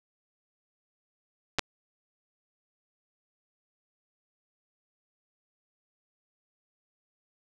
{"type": "clicks", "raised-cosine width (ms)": 0.2, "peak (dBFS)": -8, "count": 2, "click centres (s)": [1.586, 1.593], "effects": []}